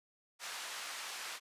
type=band-pass noise; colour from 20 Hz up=pink; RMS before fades=-44 dBFS; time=0.39-1.4 s; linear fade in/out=50 ms; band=1100 to 8800 Hz; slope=12 dB/octave; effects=resampled to 32000 Hz